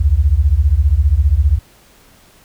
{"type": "beating tone pair", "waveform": "sine", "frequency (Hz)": [64.8, 79.8], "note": ["C2", "D#2"], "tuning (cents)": [-16, 44], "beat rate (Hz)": 15, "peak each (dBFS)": -12, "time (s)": [0, 1.59], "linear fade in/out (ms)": 10, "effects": ["pink hiss -48 dBFS RMS until 2.44 s"]}